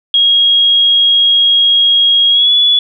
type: tone with pitch glide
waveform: sine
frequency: 3282 to 3417 Hz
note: G#7 to G#7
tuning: -21 to +49 cents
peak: -6 dBFS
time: 0.14-2.79 s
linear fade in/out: 2 ms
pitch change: +70 cents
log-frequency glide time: 2.3-2.52 s
effects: none